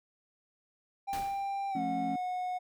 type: tone with pitch glide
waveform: triangle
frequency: 791 to 729.6 Hz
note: G5 to F#5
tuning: +15 to -24 cents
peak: -30 dBFS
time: 1.07-2.59 s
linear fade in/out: 20 ms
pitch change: -139 cents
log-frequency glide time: 1.7-1.81 s
type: noise with exponential decay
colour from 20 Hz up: pink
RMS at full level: -39 dBFS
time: 1.13-1.59 s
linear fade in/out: 1 ms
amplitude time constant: 99 ms
type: chord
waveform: triangle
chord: F augmented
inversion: none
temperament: just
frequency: 174.61 / 218.3 / 272.8 Hz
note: F3 / A3 / C#4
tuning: 0 / -13 / -28 cents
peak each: -39 / -37 / -33 dBFS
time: 1.75-2.16 s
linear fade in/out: 5 ms
effects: none